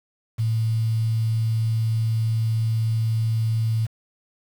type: tone with quantisation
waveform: sine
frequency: 112.1 Hz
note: A2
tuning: 33 cents sharp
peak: -19 dBFS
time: 0.38-3.87 s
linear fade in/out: 20 ms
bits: 7
effects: none